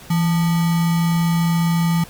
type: tone with sample-and-hold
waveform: sine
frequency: 167.4 Hz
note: E3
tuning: 27 cents sharp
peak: -14 dBFS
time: 0.1-2.04 s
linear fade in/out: 5 ms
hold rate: 1050 Hz
effects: pink hiss -41 dBFS RMS until 2.09 s + MP3 96 kbps